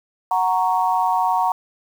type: chord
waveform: sine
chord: F# major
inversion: none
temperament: equal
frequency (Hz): 740 / 932.3 / 1108.7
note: F#5 / A#5 / C#6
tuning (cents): 0 / 0 / 0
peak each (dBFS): -20 / -19 / -24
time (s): 0.31-1.52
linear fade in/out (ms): 2
effects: 7-bit